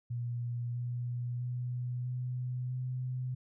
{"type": "tone with pitch steps", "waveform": "sine", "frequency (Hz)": [120, 121.75, 123.52, 125.31, 127.14], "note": ["B2", "B2", "B2", "B2", "C3"], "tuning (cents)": [-49, -24, 1, 26, -49], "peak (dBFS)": -33, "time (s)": [0.1, 3.35], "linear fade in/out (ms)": 10, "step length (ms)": 650, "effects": []}